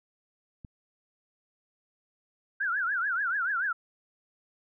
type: click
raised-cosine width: 5 ms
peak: -31 dBFS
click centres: 0.648 s
type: tone with vibrato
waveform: sine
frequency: 1513 Hz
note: F#6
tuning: 38 cents sharp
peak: -26 dBFS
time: 2.6-3.73 s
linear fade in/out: 10 ms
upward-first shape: triangle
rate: 6.9 Hz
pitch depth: 230 cents each way
effects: none